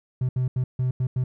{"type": "tone bursts at uneven times", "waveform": "triangle", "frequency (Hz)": 127.4, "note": "C3", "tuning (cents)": -46, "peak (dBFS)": -18, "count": 6, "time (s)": [[0.21, 0.29], [0.36, 0.48], [0.56, 0.64], [0.79, 0.91], [1, 1.07], [1.16, 1.24]], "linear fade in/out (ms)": 5, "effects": ["tanh soft clip ceiling -15 dBFS"]}